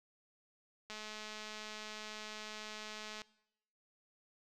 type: click train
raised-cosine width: 0.2 ms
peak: -29 dBFS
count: 497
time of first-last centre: 0.9-3.218 s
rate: 214 Hz
effects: noise-tail reverb RT60 0.8 s tail -21 dB re dry